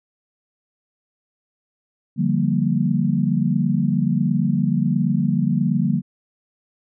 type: chord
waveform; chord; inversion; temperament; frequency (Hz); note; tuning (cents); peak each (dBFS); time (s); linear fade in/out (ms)
sine; G minor seventh; second; equal; 146.83 / 174.61 / 196 / 233.1; D3 / F3 / G3 / Bb3; 0 / 0 / 0 / 0; -22; 2.16-6.02; 50
effects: none